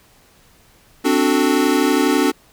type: chord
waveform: square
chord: D dominant seventh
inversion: third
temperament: equal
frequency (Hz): 261.6 / 293.7 / 370 / 440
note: C4 / D4 / F#4 / A4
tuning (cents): 0 / 0 / 0 / 0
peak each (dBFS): -20 / -18 / -21 / -23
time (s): 1.04-2.32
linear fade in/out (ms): 20
effects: pink hiss -52 dBFS RMS until 2.52 s